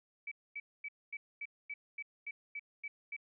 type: tone bursts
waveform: sine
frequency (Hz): 2294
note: D7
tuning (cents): -41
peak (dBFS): -39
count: 11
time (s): 0.27-3.165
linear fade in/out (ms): 5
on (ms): 45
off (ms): 240
effects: none